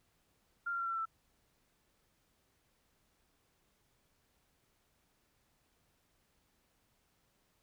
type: tone with pitch steps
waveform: sine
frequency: 1395 / 1381.4 / 1367.9 / 1354.5 / 1341.3 / 1328.2 Hz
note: F6 / F6 / F6 / E6 / E6 / E6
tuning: -2 / -19 / -36 / +47 / +30 / +13 cents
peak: -34 dBFS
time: 0.66-1.056 s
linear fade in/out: 10 ms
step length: 66 ms
effects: pink hiss -75 dBFS RMS until 7.62 s